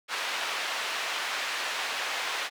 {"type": "band-pass noise", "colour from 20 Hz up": "white", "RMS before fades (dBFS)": -32, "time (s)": [0.08, 2.5], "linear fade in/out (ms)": 50, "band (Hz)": [700, 3000], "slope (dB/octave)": 12, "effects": []}